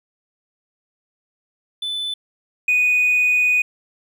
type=tone pair in turn; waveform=triangle; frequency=3505 / 2481 Hz; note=A7 / D#7; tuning=-7 / -6 cents; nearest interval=tritone; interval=599 cents; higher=first; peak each=-21 / -11 dBFS; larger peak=second; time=1.82-2.14 / 2.68-3.62 s; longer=second; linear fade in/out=5 ms; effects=tanh soft clip ceiling -10 dBFS